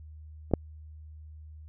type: clicks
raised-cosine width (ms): 2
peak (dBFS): -29 / -8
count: 2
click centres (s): 0.513 / 0.537
effects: added 77 Hz sine -44 dBFS peak until 1.68 s